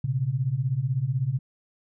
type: beating tone pair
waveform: sine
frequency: 120.3 / 136.3 Hz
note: B2 / C#3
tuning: -45 / -29 cents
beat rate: 16 Hz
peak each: -27 / -25 dBFS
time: 0.04-1.39 s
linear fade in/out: 5 ms
effects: none